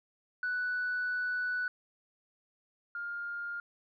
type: tone pair in turn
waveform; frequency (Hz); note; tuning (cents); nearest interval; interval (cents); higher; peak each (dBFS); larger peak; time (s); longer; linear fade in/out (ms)
sine; 1485 / 1408.8; F#6 / F6; +6 / +15; minor second; 91; first; -29 / -35; first; 0.43-1.68 / 2.95-3.6; first; 2
effects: tanh soft clip ceiling -27 dBFS